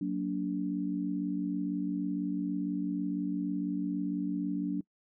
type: chord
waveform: sine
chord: Gb augmented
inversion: none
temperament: just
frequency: 185 / 231.2 / 289.1 Hz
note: Gb3 / Bb3 / D4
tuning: 0 / -14 / -27 cents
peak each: -34 / -38 / -32 dBFS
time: 0.01-4.81 s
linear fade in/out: 5 ms
effects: noise-tail reverb RT60 0.1 s tail -24 dB re dry